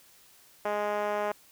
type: tone with band-pass filter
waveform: 5% pulse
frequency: 207.7 Hz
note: G#3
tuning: in tune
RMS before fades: -30 dBFS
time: 0.65-1.32 s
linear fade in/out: 5 ms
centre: 610 Hz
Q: 1.6
effects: white hiss -58 dBFS RMS until 1.51 s